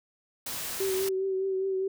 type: noise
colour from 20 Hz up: white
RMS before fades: -35 dBFS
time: 0.46-1.09 s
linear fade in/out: 5 ms
type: tone with vibrato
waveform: sine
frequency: 382.6 Hz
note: G4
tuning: 42 cents flat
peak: -26 dBFS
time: 0.8-1.88 s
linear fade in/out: 5 ms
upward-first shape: triangle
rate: 4.9 Hz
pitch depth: 32 cents each way
effects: none